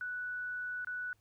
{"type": "tone with dropouts", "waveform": "sine", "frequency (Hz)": 1480, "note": "F#6", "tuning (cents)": 0, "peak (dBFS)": -36, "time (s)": [0.01, 1.13], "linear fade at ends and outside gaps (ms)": 1, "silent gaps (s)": [0.847, 0.871], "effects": ["added 105 Hz sine -70 dBFS peak until 1.2 s", "pink hiss -75 dBFS RMS until 1.2 s"]}